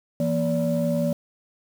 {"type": "tone cluster", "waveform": "sine", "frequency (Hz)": [166.5, 237.1, 576], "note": ["E3", "A#3", "D5"], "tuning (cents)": [18, 30, -34], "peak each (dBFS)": -24, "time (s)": [0.2, 1.13], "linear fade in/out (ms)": 2, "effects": ["tanh soft clip ceiling -14 dBFS", "7-bit"]}